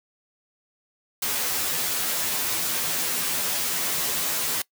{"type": "noise with comb filter", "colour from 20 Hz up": "white", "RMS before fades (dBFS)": -26, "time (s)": [1.22, 4.62], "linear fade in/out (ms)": 5, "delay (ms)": 12, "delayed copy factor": 0.95, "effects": ["noise-tail reverb RT60 0.1 s tail -22 dB re dry", "high-pass 100 Hz 12 dB/octave"]}